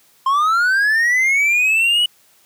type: linear sweep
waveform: triangle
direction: up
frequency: 1046.5 to 2960 Hz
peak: -11 dBFS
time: 0.26-2.06 s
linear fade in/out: 5 ms
effects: white hiss -54 dBFS RMS until 2.45 s + high-pass 80 Hz 12 dB/octave